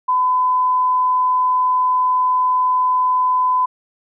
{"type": "tone", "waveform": "sine", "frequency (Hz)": 1009, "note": "B5", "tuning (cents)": 37, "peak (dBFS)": -13, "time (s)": [0.08, 3.66], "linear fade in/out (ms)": 10, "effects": []}